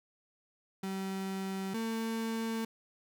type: tone pair in turn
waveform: 35% pulse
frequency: 192.1 / 225.4 Hz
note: G3 / A3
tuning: -35 / +42 cents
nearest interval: minor third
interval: 277 cents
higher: second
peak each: -33 / -31 dBFS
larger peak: second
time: 0.83-1.74 / 1.74-2.65 s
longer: neither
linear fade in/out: 5 ms
effects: none